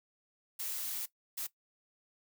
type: noise bursts at uneven times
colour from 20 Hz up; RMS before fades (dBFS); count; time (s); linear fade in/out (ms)
blue; -38; 2; 0.59-1.06 / 1.37-1.47; 10
effects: noise-tail reverb RT60 0.1 s tail -17 dB re dry